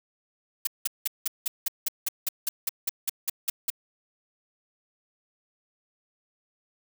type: noise bursts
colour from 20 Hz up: blue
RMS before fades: -26 dBFS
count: 16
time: 0.65-3.702 s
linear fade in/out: 5 ms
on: 22 ms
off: 180 ms
effects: none